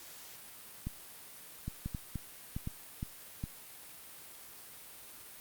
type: clicks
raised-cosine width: 5 ms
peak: -24 dBFS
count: 9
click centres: 0.87 / 1.68 / 1.86 / 1.948 / 2.157 / 2.565 / 2.674 / 3.029 / 3.439 s
effects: white hiss -51 dBFS RMS until 5.4 s + Opus 48 kbps